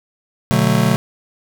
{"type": "chord", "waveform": "square", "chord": "B minor seventh", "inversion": "none", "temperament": "just", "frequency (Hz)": [123.47, 148.16, 185.21, 222.2], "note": ["B2", "D3", "F#3", "A3"], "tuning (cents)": [0, 16, 2, 17], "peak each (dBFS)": -19, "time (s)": [0.51, 0.96], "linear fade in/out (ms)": 0, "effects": []}